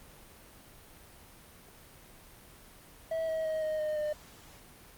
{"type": "tone with pitch steps", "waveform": "triangle", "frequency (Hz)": [649, 639.7, 630.5, 621.5, 612.6, 603.8], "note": ["E5", "D#5", "D#5", "D#5", "D#5", "D5"], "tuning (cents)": [-27, 48, 23, -2, -27, 48], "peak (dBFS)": -28, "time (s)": [3.11, 4.13], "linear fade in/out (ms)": 5, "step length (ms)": 170, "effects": ["pink hiss -54 dBFS RMS until 4.97 s", "Opus 32 kbps"]}